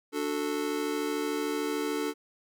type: chord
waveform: square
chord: D major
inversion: none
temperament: just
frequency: 293.7 / 367.1 / 440.5 Hz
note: D4 / F#4 / A4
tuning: 0 / -14 / +2 cents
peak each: -33 / -37 / -33 dBFS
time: 0.12-2.14 s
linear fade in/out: 50 ms
effects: none